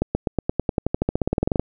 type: accelerating click train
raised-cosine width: 2 ms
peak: -6 dBFS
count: 22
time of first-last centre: 0.02-1.596 s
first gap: 130 ms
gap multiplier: 0.94
effects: none